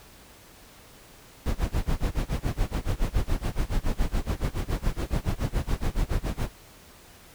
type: noise with tremolo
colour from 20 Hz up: brown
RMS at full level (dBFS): -23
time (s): 1.46-6.49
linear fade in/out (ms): 0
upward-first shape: sine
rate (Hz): 7.1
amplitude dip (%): 100
effects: pink hiss -51 dBFS RMS until 7.34 s